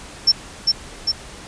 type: tone with echo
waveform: sine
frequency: 5380 Hz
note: E8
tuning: 34 cents sharp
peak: -9 dBFS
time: 0.27-0.32 s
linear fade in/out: 10 ms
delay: 400 ms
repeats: 2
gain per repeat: -3 dB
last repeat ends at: 1.12 s
effects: pink hiss -38 dBFS RMS until 1.47 s + resampled to 22050 Hz